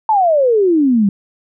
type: exponential sweep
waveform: sine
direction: down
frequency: 904 to 191.3 Hz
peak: -9 dBFS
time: 0.09-1.09 s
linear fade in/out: 2 ms
effects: none